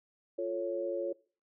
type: chord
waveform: sine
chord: F augmented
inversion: none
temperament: equal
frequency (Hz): 349.2 / 440 / 554.4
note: F4 / A4 / C#5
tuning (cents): 0 / 0 / 0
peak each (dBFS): -36 / -39 / -34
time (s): 0.38-1.13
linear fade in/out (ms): 10
effects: noise-tail reverb RT60 0.4 s tail -21 dB re dry